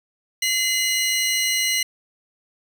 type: tone pair together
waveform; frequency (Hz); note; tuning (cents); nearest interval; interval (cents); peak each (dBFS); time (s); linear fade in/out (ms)
20% pulse; 2053 / 2900; C7 / F#7; -33 / -35; tritone; 598; -16 / -18; 0.42-1.83; 5
effects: none